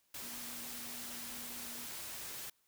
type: tone in noise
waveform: sine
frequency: 240 Hz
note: B3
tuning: 49 cents flat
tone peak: -54 dBFS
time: 0.22-1.86 s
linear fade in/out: 5 ms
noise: white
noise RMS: -45 dBFS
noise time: 0.14-2.5 s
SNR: -12 dB
effects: white hiss -75 dBFS RMS until 2.67 s